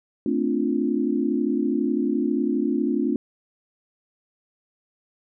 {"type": "chord", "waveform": "sine", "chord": "D minor seventh", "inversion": "second", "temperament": "equal with one note detuned", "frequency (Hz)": [223.6, 261.6, 293.7, 349.2], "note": ["A3", "C4", "D4", "F4"], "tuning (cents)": [28, 0, 0, 0], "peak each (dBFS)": [-26, -25, -25, -27], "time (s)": [0.26, 3.16], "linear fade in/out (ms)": 2, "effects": []}